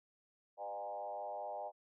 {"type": "tone with frequency modulation", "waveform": "sine", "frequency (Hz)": 709, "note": "F5", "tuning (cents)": 26, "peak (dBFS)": -40, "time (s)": [0.57, 1.72], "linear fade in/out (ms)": 50, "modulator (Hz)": 105, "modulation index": 1.6, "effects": []}